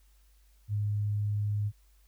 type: tone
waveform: sine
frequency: 103.83 Hz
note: G#2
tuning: in tune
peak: -27 dBFS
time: 0.68-1.72 s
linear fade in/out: 50 ms
effects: added 50 Hz sine -59 dBFS peak until 2.07 s + white hiss -70 dBFS RMS until 2.07 s